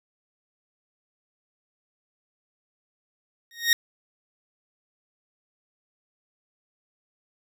20% pulse tone with exponential growth, 1864.7 Hz, A#6, in tune, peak -8 dBFS, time 3.51-3.73 s, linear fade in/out 1 ms, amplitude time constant 47 ms, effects none

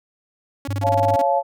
sawtooth tone bursts, 279.2 Hz, C#4, 13 cents sharp, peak -23 dBFS, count 11, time 0.65-1.217 s, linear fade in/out 2 ms, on 27 ms, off 27 ms
sine tone, 100.8 Hz, G2, 49 cents sharp, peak -22 dBFS, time 0.68-1.16 s, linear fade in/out 10 ms
sine chord, Db augmented, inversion none, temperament just, 554.4 / 693 / 866.2 Hz, Db5 / F5 / A5, 0 / -14 / -27 cents, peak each -20 dBFS, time 0.81-1.43 s, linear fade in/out 50 ms
effects none

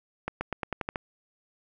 accelerating click train, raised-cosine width 0.5 ms, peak -15 dBFS, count 8, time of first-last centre 0.28-0.958 s, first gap 130 ms, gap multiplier 0.9, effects none

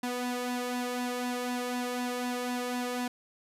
sawtooth tone with flanger, 246.9 Hz, B3, in tune, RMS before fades -33 dBFS, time 0.03-3.08 s, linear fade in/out 5 ms, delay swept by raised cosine 1.1 to 1.78 ms, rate 4 Hz, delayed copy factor +0.65, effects resampled to 32000 Hz

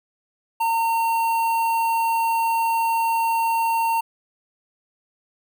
square tone with notch filter, 913 Hz, A#5, 36 cents flat, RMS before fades -21 dBFS, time 0.6-4.01 s, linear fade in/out 10 ms, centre 5600 Hz, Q 0.63, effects none

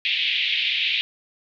white band-pass noise, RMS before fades -23 dBFS, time 0.05-1.01 s, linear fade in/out 0 ms, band 2200 to 3600 Hz, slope 48 dB/octave, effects none

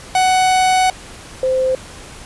45% pulse / sine tone pair in turn, 745 / 519.3 Hz, F#5 / C5, +12 / -13 cents, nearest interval tritone, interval 625 cents, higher first, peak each -11 / -13 dBFS, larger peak first, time 0.15-0.9 / 1.43-1.75 s, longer first, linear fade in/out 2 ms, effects pink hiss -36 dBFS RMS until 2.25 s + resampled to 24000 Hz

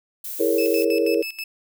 violet noise, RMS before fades -32 dBFS, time 0.24-0.85 s, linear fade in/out 5 ms
sine chord, A# half-diminished seventh, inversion second, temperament equal, 329.6 / 415.3 / 466.2 / 554.4 Hz, E4 / G#4 / A#4 / C#5, 0 / 0 / 0 / 0 cents, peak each -23 / -23 / -21 / -25 dBFS, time 0.39-1.23 s, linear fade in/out 20 ms
30% pulse tone with tremolo, 2613 Hz, E7, 16 cents flat, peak -25 dBFS, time 0.58-1.44 s, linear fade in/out 5 ms, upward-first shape square, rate 6.2 Hz, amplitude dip 80%
effects none

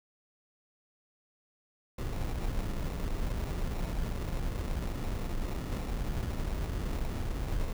brown noise with sample-and-hold, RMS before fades -33 dBFS, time 1.98-7.73 s, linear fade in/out 5 ms, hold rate 1575 Hz, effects none

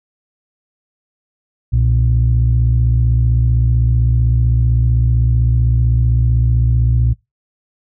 sine tone pair together, 63.1 / 118.8 Hz, B1 / A#2, +38 / +33 cents, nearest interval major seventh, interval 1095 cents, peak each -12 dBFS, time 1.72-7.14 s, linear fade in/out 20 ms, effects noise-tail reverb RT60 0.2 s tail -23 dB re dry + tanh soft clip ceiling -5 dBFS

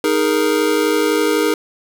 square chord, D# suspended fourth, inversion none, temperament just, 311.1 / 414.8 / 466.7 Hz, D#4 / G#4 / A#4, 0 / -2 / +2 cents, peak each -19 dBFS, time 0.04-1.54 s, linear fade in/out 2 ms, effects none

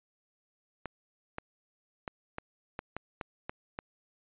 clicks, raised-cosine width 0.5 ms, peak -21 dBFS, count 9, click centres 0.857 / 1.384 / 2.078 / 2.384 / 2.791 / 2.966 / 3.212 / 3.495 / 3.789 s, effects resampled to 8000 Hz

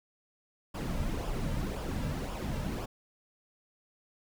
brown noise with flanger, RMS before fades -34 dBFS, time 0.74-2.86 s, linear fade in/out 10 ms, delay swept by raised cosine 0.48 to 2.78 ms, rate 1.9 Hz, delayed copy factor -0.55, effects none

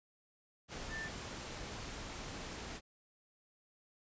sine tone in noise, 1776 Hz, A6, 16 cents sharp, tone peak -41 dBFS, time 0.89-1.1 s, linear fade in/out 50 ms, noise pink, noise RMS -45 dBFS, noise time 0.68-2.81 s, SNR +1 dB, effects resampled to 16000 Hz

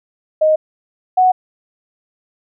sine tone pair in turn, 622.3 / 740 Hz, D#5 / F#5, 0 / 0 cents, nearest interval minor third, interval 300 cents, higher second, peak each -9 / -8 dBFS, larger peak second, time 0.41-0.56 / 1.17-1.32 s, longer neither, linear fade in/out 10 ms, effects none

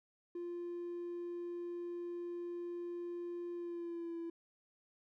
triangle tone with pitch glide, 347.9 to 335.5 Hz, F4 to E4, -7 to +31 cents, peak -37 dBFS, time 0.35-4.3 s, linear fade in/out 5 ms, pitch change -62 cents, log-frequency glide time 3.54-4.18 s, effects tanh soft clip ceiling -35 dBFS

